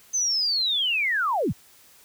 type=linear sweep; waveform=sine; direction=down; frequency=6272 to 50.5 Hz; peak=-21 dBFS; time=0.13-1.53 s; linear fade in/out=20 ms; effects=white hiss -54 dBFS RMS until 2.04 s